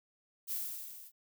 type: noise with level ramp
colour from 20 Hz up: violet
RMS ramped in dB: -34 to -54 dBFS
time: 0.47-1.12 s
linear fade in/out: 50 ms
effects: none